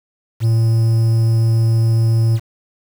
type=tone with quantisation; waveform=triangle; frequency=113.4 Hz; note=A#2; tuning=47 cents flat; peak=-9 dBFS; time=0.4-2.4 s; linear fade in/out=50 ms; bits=6; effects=none